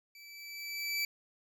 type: tone with level ramp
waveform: 25% pulse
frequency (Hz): 2315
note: D7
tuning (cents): -25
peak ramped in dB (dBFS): -48 to -26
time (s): 0.15-1.05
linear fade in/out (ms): 2
effects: none